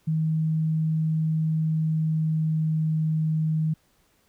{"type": "tone with pitch glide", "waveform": "sine", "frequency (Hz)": [158.3, 157.3], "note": ["D#3", "D#3"], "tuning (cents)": [30, 19], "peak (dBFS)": -21, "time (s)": [0.07, 3.74], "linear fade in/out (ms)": 10, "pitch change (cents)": -11, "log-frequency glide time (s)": [1.6, 2.96], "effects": ["pink hiss -65 dBFS RMS until 4.28 s"]}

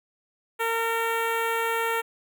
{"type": "tone with notch filter", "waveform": "10% pulse", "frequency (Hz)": 457.2, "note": "A#4", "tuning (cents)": -34, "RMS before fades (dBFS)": -26, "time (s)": [0.59, 2.02], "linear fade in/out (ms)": 20, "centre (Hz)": 5500, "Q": 0.59, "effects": []}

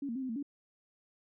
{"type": "tone with pitch steps", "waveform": "sine", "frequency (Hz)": [280.1, 231.3, 265.7, 258.3, 225.7, 284], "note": ["C#4", "A#3", "C4", "C4", "A3", "C#4"], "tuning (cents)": [18, -13, 27, -22, 44, 42], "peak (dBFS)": -34, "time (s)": [0.02, 0.428], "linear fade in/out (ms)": 5, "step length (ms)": 68, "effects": []}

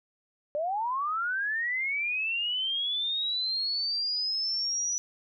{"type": "linear sweep", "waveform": "sine", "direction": "up", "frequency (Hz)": [572, 5920], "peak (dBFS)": -27, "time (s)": [0.55, 4.98], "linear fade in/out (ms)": 0, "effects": []}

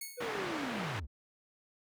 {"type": "tone with exponential decay", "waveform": "5% pulse", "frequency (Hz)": 2204, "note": "C#7", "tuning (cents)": -11, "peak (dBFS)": -29, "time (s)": [0.01, 0.44], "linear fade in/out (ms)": 5, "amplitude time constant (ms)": 93}
{"type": "linear sweep", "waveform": "triangle", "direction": "down", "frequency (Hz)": [503, 58.27], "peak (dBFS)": -36, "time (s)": [0.17, 1.07], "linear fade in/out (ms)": 20}
{"type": "band-pass noise", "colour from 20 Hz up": "white", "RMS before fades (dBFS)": -39, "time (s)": [0.2, 1], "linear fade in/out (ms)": 10, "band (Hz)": [130, 1800], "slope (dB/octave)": 12}
{"effects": []}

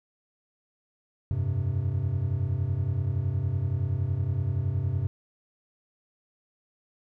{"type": "chord", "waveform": "triangle", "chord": "F suspended second", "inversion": "none", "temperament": "equal", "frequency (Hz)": [87.31, 98, 130.81], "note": ["F2", "G2", "C3"], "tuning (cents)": [0, 0, 0], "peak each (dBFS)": [-30, -26, -27], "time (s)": [1.31, 5.07], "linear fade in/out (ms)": 0, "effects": []}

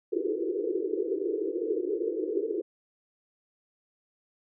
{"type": "band-pass noise", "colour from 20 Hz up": "white", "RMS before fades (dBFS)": -30, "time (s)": [0.12, 2.62], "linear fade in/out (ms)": 10, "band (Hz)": [320, 470], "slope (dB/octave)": 96, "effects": []}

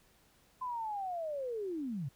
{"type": "linear sweep", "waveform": "sine", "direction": "down", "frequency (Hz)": [1029, 122.2], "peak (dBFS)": -35, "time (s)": [0.61, 2.09], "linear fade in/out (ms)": 10, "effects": ["pink hiss -67 dBFS RMS until 2.15 s"]}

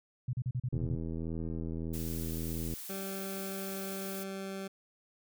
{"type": "tone bursts", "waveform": "sine", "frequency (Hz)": 125.3, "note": "B2", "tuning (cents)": 25, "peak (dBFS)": -30, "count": 8, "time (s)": [0.28, 0.955], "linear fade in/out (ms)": 5, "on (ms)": 52, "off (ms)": 37}
{"type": "click train", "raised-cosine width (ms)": 3, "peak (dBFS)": -26, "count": 165, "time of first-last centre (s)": [0.73, 2.737], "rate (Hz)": 81.7}
{"type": "noise", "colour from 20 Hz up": "blue", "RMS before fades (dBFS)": -44, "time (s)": [1.93, 4.24], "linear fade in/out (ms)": 10}
{"type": "tone", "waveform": "20% pulse", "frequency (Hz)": 193.6, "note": "G3", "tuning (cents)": -21, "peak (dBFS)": -33, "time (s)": [2.89, 4.68], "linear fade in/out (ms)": 10}
{"effects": []}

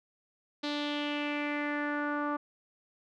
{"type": "tone with low-pass filter sweep", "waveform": "sawtooth", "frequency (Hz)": 293.1, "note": "D4", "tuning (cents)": -3, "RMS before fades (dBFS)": -33, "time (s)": [0.63, 2.37], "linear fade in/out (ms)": 10, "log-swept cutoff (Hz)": [4100, 1200], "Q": 3.8, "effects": []}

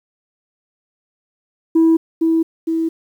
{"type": "tone with echo", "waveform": "sine", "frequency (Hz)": 326.2, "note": "E4", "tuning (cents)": -18, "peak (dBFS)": -7, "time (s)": [1.75, 1.97], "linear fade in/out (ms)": 10, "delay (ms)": 460, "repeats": 2, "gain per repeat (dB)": -4, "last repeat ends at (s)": 2.89, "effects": ["tanh soft clip ceiling -7 dBFS", "8-bit"]}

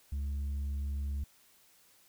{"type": "tone with tanh clipping", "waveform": "triangle", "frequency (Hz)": 70.3, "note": "C#2", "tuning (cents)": 25, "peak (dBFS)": -33, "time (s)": [0.12, 1.24], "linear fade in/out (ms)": 5, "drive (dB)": 8, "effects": ["white hiss -64 dBFS RMS until 2.08 s"]}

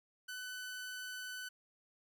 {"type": "tone", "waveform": "sawtooth", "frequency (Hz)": 1502, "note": "F#6", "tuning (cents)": 26, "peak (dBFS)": -39, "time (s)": [0.28, 1.49], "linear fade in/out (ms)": 10, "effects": []}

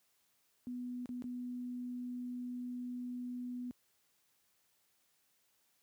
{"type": "tone with dropouts", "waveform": "sine", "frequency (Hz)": 246.9, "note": "B3", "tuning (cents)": 0, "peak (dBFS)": -39, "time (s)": [0.67, 3.71], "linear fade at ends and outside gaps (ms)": 0, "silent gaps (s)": [[1.058, 1.091], [1.222, 1.241]], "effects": ["white hiss -75 dBFS RMS until 5.82 s", "high-pass 60 Hz 12 dB/octave"]}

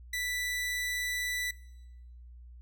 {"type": "tone", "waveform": "sawtooth", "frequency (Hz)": 1976, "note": "B6", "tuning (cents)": 0, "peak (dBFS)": -28, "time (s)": [0.13, 1.51], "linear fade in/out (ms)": 5, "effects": ["noise-tail reverb RT60 1.0 s tail -21 dB re dry", "added 60 Hz sine -47 dBFS peak until 2.61 s"]}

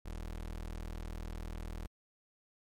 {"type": "tone", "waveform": "30% pulse", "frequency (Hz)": 40, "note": "D#1", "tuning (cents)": 49, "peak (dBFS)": -37, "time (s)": [0.05, 1.87], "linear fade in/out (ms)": 10, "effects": ["MP3 64 kbps"]}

